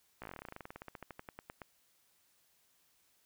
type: slowing click train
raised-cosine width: 0.5 ms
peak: -30 dBFS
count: 28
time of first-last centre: 0.22-1.618 s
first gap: 16 ms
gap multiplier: 1.08
effects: white hiss -72 dBFS RMS until 3.25 s